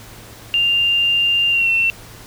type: tone with pitch glide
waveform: sine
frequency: 2794 to 2702 Hz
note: F7 to E7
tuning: 0 to +42 cents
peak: -13 dBFS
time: 0.54-1.9 s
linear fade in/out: 0 ms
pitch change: -58 cents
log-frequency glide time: 1.5-1.7 s
effects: added 110 Hz sine -44 dBFS peak until 2.26 s + pink hiss -40 dBFS RMS until 2.26 s